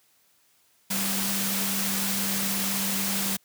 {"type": "tone in noise", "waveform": "sine", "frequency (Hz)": 196, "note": "G3", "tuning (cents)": 0, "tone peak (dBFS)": -31, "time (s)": [0.9, 3.37], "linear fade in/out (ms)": 10, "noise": "white", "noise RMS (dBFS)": -28, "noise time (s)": [0.9, 3.37], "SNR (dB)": -6, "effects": ["white hiss -64 dBFS RMS until 3.44 s", "high-pass 80 Hz 12 dB/octave"]}